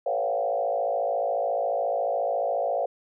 sine tone with frequency modulation, 622.3 Hz, D#5, in tune, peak -23 dBFS, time 0.06-2.86 s, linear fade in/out 5 ms, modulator 54.2 Hz, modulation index 2.4, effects none

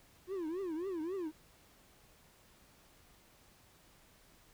triangle tone with vibrato, 349.2 Hz, F4, in tune, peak -34 dBFS, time 0.27-1.32 s, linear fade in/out 50 ms, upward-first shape triangle, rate 3.7 Hz, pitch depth 250 cents each way, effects pink hiss -64 dBFS RMS until 4.53 s

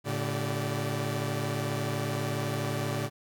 sawtooth tone cluster, 110.6 / 142.8 / 383.4 / 585 Hz, A2 / D3 / G4 / D5, +9 / -48 / -38 / -7 cents, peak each -29 / -29 / -34 / -34 dBFS, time 0.04-3.1 s, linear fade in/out 50 ms, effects none

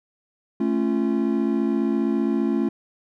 triangle chord, A augmented, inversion none, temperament just, 220 / 275 / 343.8 Hz, A3 / C#4 / E#4, 0 / -14 / -27 cents, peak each -21 / -22 / -23 dBFS, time 0.6-2.69 s, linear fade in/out 5 ms, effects none

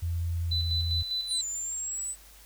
sine tone with pitch glide, 84.9 to 83.1 Hz, F2 to E2, -48 to +15 cents, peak -27 dBFS, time 0.02-1.03 s, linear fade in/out 10 ms, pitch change -37 cents, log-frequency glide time 0.44-0.58 s
sine tone with tremolo, 4000 Hz, B7, 21 cents sharp, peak -27 dBFS, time 0.51-1.42 s, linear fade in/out 10 ms, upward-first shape square, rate 5 Hz, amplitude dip 50%
sine exponential two-way sweep, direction down then up, 9970 to 7040 to 8040 Hz, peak -31 dBFS, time 1.27-2.16 s, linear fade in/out 50 ms, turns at 1.45 s
effects added 50 Hz sine -54 dBFS peak until 2.45 s + white hiss -54 dBFS RMS until 2.45 s

